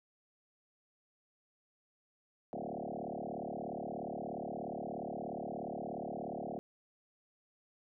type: tone with frequency modulation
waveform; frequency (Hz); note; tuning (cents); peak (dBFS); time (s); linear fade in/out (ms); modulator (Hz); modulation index
sine; 464.8; A#4; -5; -38; 2.53-6.59; 0; 36.9; 7.9
effects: none